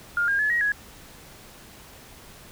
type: tone with pitch steps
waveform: sine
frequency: 1412 / 1616 / 1712 / 1894 / 1671 Hz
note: F6 / G#6 / A6 / A#6 / G#6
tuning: +19 / -48 / -48 / +27 / +10 cents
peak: -20 dBFS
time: 0.17-0.72 s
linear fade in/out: 2 ms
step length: 110 ms
effects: pink hiss -47 dBFS RMS until 2.51 s